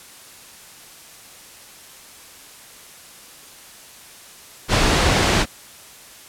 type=low-pass noise; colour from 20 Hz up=pink; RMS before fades=-17 dBFS; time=4.68-5.46 s; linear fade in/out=50 ms; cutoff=6100 Hz; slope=12 dB/octave; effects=white hiss -43 dBFS RMS until 6.28 s + low-pass 12000 Hz 12 dB/octave